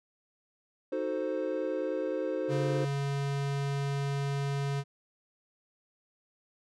triangle chord, D# diminished seventh, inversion none, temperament equal, 311.1 / 370 / 440 / 523.3 Hz, D#4 / F#4 / A4 / C5, 0 / 0 / 0 / 0 cents, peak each -34 / -35 / -35 / -31 dBFS, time 0.92-2.85 s, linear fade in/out 5 ms
square tone, 140 Hz, C#3, 18 cents sharp, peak -30 dBFS, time 2.48-4.84 s, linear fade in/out 50 ms
effects low-pass 7000 Hz 12 dB/octave

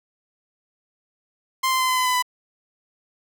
sawtooth tone with pitch steps, 1046.5 / 1038.1 / 1029.7 / 1021.4 / 1013.2 / 1005 / 996.9 Hz, C6 / C6 / C6 / C6 / B5 / B5 / B5, 0 / -14 / -28 / -42 / +44 / +30 / +16 cents, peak -15 dBFS, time 1.63-2.225 s, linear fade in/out 10 ms, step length 85 ms, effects 9-bit

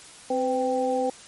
sine tone cluster, 261 / 506 / 785 Hz, C4 / B4 / G5, -4 / +42 / +2 cents, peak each -29 / -24 / -27 dBFS, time 0.3-1.1 s, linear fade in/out 5 ms, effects white hiss -46 dBFS RMS until 1.27 s + MP3 48 kbps

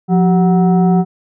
sine tone with frequency modulation, 177.6 Hz, F3, 29 cents sharp, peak -8 dBFS, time 0.08-1.05 s, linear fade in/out 50 ms, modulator 563 Hz, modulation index 0.64, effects none

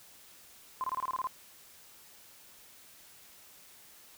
sine tone bursts, 1038 Hz, C6, 14 cents flat, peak -30 dBFS, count 9, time 0.81-1.271 s, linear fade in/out 0 ms, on 29 ms, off 25 ms, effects white hiss -56 dBFS RMS until 4.17 s

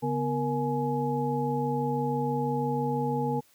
sine tone cluster, 142.3 / 248.4 / 468 / 841 Hz, C#3 / B3 / A#4 / G#5, +46 / +10 / +7 / +22 cents, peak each -31 dBFS, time 0.02-3.41 s, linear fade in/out 20 ms, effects white hiss -62 dBFS RMS until 3.54 s

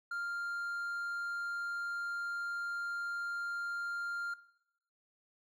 triangle tone, 1396.9 Hz, F6, in tune, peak -34 dBFS, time 0.11-4.34 s, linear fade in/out 5 ms, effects noise-tail reverb RT60 0.8 s tail -17 dB re dry

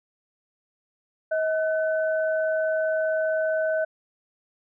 sine tone pair together, 635 / 1510.3 Hz, D#5 / F#6, +35 / +35 cents, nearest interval octave + minor third, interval 1500 cents, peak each -22 / -30 dBFS, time 1.31-3.85 s, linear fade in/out 10 ms, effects none

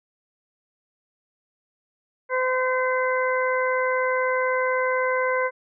harmonic tone, 512 Hz, C5, 38 cents flat, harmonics 1 / 2 / 3 / 4, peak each -23 / -26 / -28 / -29 dBFS, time 2.29-5.51 s, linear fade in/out 50 ms, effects none

